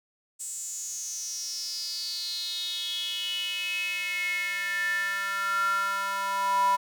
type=tone with high-pass filter sweep; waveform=square; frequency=197 Hz; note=G3; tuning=9 cents sharp; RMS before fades=-30 dBFS; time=0.39-6.77 s; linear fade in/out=20 ms; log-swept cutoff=7900 to 950 Hz; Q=8.4; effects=none